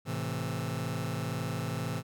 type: chord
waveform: sawtooth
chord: A minor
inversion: none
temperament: just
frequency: 110 / 132 / 165 Hz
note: A2 / C3 / E3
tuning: 0 / +16 / +2 cents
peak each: -32 dBFS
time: 0.05-2.03 s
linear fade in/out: 50 ms
effects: none

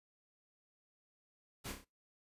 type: noise with echo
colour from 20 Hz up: pink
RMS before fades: -44 dBFS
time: 1.64-1.73 s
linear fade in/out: 20 ms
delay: 30 ms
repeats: 4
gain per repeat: -5 dB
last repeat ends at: 1.85 s
effects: noise-tail reverb RT60 0.2 s tail -21 dB re dry + resampled to 32000 Hz

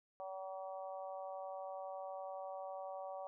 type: harmonic tone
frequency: 190.1 Hz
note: F#3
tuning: 47 cents sharp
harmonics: 3 / 4 / 5 / 6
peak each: -46 / -47 / -54 / -55 dBFS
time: 0.2-3.27 s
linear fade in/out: 0 ms
effects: none

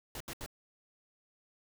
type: noise bursts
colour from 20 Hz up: pink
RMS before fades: -42 dBFS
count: 3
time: 0.15-0.462 s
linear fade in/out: 2 ms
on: 54 ms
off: 75 ms
effects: none

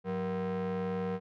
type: ring-modulated tone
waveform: square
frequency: 143.4 Hz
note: D3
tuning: 41 cents flat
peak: -29 dBFS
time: 0.04-1.2 s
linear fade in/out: 50 ms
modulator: 327 Hz
effects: low-pass 2000 Hz 12 dB/octave

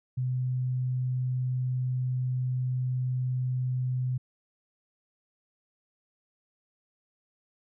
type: tone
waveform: sine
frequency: 127.1 Hz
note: C3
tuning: 50 cents flat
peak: -26 dBFS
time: 0.17-4.18 s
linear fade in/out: 10 ms
effects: none

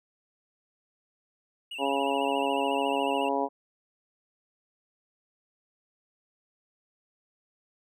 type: tone with vibrato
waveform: triangle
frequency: 2786 Hz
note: F7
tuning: 5 cents flat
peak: -34 dBFS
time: 1.71-3.29 s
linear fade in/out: 5 ms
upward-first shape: sine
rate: 14 Hz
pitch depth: 84 cents each way
type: harmonic tone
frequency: 138.59 Hz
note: C#3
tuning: in tune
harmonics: 2 / 3 / 4 / 5 / 6 / 7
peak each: -32 / -32 / -32 / -32 / -32 / -32 dBFS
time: 1.78-3.49 s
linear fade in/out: 50 ms
effects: none

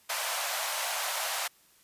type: high-pass noise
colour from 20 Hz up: pink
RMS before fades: -32 dBFS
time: 0.09-1.48 s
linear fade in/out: 10 ms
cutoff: 600 Hz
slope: 48 dB/octave
effects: white hiss -62 dBFS RMS until 1.83 s + resampled to 32000 Hz

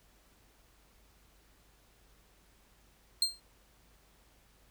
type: tone with exponential decay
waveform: 35% pulse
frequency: 4186 Hz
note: C8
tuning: in tune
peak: -21 dBFS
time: 3.22-3.4 s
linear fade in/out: 2 ms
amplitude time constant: 37 ms
effects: added 50 Hz sine -66 dBFS peak until 4.7 s + pink hiss -66 dBFS RMS until 4.7 s

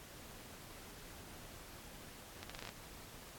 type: accelerating click train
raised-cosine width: 0.2 ms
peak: -28 dBFS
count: 8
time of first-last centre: 2.43-2.691 s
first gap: 66 ms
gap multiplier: 0.8
effects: pink hiss -54 dBFS RMS until 3.38 s + AAC 64 kbps

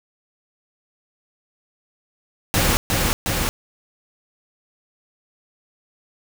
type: noise with echo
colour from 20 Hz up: pink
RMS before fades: -18 dBFS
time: 2.54-2.77 s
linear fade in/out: 0 ms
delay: 360 ms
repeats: 2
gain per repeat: -2 dB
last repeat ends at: 3.49 s
effects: none

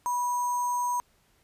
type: tone with sample-and-hold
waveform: sine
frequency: 980 Hz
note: B5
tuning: 14 cents flat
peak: -25 dBFS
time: 0.06-1 s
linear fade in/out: 0 ms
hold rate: 7350 Hz
effects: pink hiss -66 dBFS RMS until 1.43 s + resampled to 32000 Hz

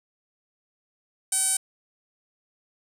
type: tone with band-pass filter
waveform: sawtooth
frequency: 763 Hz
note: G5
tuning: 47 cents flat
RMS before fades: -24 dBFS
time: 1.32-1.57 s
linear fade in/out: 5 ms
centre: 9100 Hz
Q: 6.9
effects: none

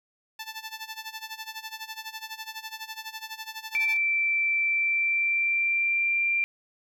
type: tone with tremolo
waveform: 10% pulse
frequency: 880 Hz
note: A5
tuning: in tune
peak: -25 dBFS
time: 0.39-3.97 s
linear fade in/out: 5 ms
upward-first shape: sine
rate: 12 Hz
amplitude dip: 85%
type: tone with pitch glide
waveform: sine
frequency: 2337 to 2371 Hz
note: D7 to D7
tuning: -9 to +16 cents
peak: -22 dBFS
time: 3.75-6.44 s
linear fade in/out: 0 ms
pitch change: +25 cents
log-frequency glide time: 4.64-6.23 s
effects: none

